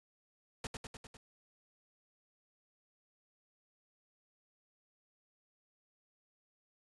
pink noise with echo, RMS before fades -40 dBFS, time 0.64-0.67 s, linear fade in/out 2 ms, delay 100 ms, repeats 5, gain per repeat -3 dB, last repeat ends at 1.17 s, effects resampled to 22050 Hz

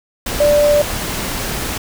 sine tone in noise, 587.3 Hz, D5, in tune, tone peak -9 dBFS, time 0.4-0.82 s, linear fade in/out 5 ms, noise pink, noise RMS -22 dBFS, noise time 0.26-1.78 s, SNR +10 dB, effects none

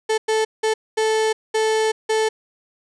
35% pulse tone bursts at uneven times, 438.2 Hz, A4, 7 cents flat, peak -15 dBFS, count 6, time 0.09-0.18 / 0.28-0.45 / 0.63-0.74 / 0.97-1.33 / 1.54-1.92 / 2.09-2.29 s, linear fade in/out 10 ms, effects resampled to 22050 Hz + 9-bit

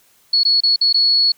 sine tone with dropouts, 4377 Hz, C#8, 23 cents flat, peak -11 dBFS, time 0.33-1.32 s, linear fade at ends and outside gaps 5 ms, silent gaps 0.434-0.45 / 0.605-0.634 / 0.761-0.811 / 0.928-0.942 s, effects white hiss -55 dBFS RMS until 1.37 s

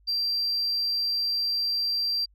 sine tone, 4715 Hz, D8, 6 cents sharp, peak -22 dBFS, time 0.07-2.26 s, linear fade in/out 20 ms, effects tanh soft clip ceiling -22 dBFS + added 50 Hz sine -57 dBFS peak until 2.34 s

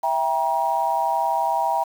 sine chord, E diminished, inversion none, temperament just, 659.3 / 791.1 / 949.3 Hz, E5 / G5 / Bb5, 0 / +16 / +31 cents, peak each -26 / -23 / -22 dBFS, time 0.03-1.84 s, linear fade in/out 10 ms, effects 7-bit

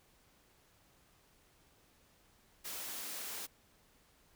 white high-pass noise, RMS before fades -43 dBFS, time 2.64-3.47 s, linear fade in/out 20 ms, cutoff 190 Hz, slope 12 dB/octave, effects pink hiss -68 dBFS RMS until 4.35 s

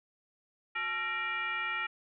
sine tone with frequency modulation, 1864.7 Hz, A#6, in tune, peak -31 dBFS, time 0.75-1.87 s, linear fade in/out 10 ms, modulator 500 Hz, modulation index 1.5, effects none

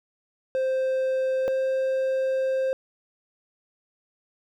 triangle tone pair in turn, 523.3 / 527.2 Hz, C5 / C5, 0 / +13 cents, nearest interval unison, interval 13 cents, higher second, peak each -20 dBFS, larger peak neither, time 0.55-1.48 / 1.48-2.73 s, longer second, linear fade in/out 0 ms, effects none

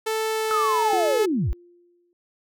sawtooth tone with pitch glide, 440 to 430.9 Hz, A4 to A4, 0 to -36 cents, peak -19 dBFS, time 0.06-1.26 s, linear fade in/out 10 ms, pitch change -36 cents, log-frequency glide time 0.31-1.15 s
sine linear sweep, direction down, 1318.5 to 30.65 Hz, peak -20 dBFS, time 0.51-1.53 s, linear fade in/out 0 ms
sine tone with exponential decay, 349.2 Hz, F4, in tune, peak -25 dBFS, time 0.93-2.13 s, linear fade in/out 1 ms, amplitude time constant 260 ms
effects none

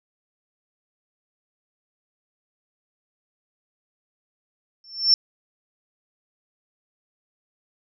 sine tone with exponential growth, 5390 Hz, E8, 38 cents sharp, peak -9 dBFS, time 4.84-5.14 s, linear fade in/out 1 ms, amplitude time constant 64 ms, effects none

